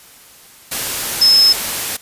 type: tone in noise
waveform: sine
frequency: 5190 Hz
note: E8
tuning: 28 cents flat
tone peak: -7 dBFS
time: 1.21-1.53 s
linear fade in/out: 10 ms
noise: white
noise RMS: -21 dBFS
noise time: 0.71-1.97 s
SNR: +11 dB
effects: white hiss -43 dBFS RMS until 2.01 s + resampled to 32000 Hz